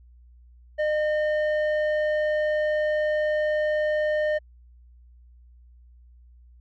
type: tone with low-pass filter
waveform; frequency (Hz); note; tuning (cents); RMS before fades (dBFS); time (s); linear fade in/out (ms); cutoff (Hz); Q
square; 608; D#5; -40; -24; 0.78-4.39; 20; 1600; 1.4
effects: added 60 Hz sine -49 dBFS peak until 6.6 s